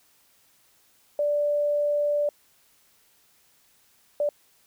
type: tone bursts at uneven times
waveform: sine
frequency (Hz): 586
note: D5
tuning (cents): -4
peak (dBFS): -21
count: 2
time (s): 1.19-2.29 / 4.2-4.29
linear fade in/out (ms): 2
effects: white hiss -62 dBFS RMS until 4.66 s